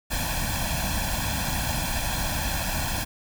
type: noise with comb filter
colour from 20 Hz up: pink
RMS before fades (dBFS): -27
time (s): 0.1-3.05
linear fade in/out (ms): 20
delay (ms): 1.2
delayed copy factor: +0.9
effects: none